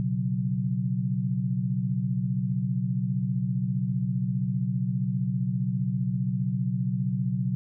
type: chord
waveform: sine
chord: B suspended second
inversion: none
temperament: equal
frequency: 123.47 / 138.59 / 185 Hz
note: B2 / C#3 / F#3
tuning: 0 / 0 / 0 cents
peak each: -28 / -30 / -28 dBFS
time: 0-7.55 s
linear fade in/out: 0 ms
effects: none